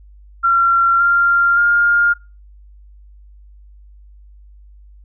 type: tone with pitch steps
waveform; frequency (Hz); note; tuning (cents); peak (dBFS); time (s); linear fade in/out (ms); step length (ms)
sine; 1369 / 1389.7 / 1410.7; F6 / F6 / F6; -35 / -9 / +17; -10; 0.43-2.14; 20; 570
effects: noise-tail reverb RT60 0.3 s tail -25 dB re dry + added 50 Hz sine -40 dBFS peak until 5.04 s